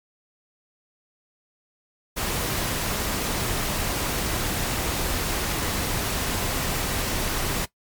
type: noise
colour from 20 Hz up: pink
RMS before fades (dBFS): -26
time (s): 2.16-7.66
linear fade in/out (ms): 20
effects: noise-tail reverb RT60 0.1 s tail -18 dB re dry + MP3 96 kbps